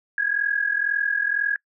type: tone pair together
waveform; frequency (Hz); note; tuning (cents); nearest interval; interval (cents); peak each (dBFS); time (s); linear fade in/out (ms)
sine; 1633 / 1675; G#6 / G#6; -30 / +14; unison; 44; -23; 0.18-1.56; 2
effects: noise-tail reverb RT60 0.1 s tail -26 dB re dry